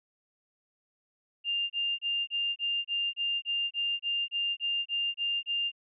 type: tone bursts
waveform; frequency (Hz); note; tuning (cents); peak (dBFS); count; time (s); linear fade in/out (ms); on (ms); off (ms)
sine; 2800; F7; +4; -27; 15; 1.44-5.718; 50; 260; 27
effects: none